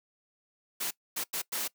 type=noise bursts at uneven times; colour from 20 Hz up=white; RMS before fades=-33 dBFS; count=4; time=0.8-0.91 / 1.16-1.24 / 1.33-1.42 / 1.52-1.68 s; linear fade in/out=10 ms; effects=noise-tail reverb RT60 0.1 s tail -21 dB re dry + high-pass 200 Hz 12 dB/octave